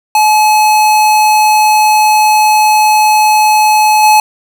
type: tone with level steps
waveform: square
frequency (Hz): 855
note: A5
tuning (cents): -50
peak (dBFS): -6 / -4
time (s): 0.15-4.2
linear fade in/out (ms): 2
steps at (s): 4.03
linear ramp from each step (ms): 2
effects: none